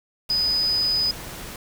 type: tone in noise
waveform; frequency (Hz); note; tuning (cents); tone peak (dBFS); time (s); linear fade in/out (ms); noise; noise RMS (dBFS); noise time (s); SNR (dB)
sine; 4990; D#8; +4; -19; 0.3-1.11; 2; pink; -36; 0.29-1.56; +14
effects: none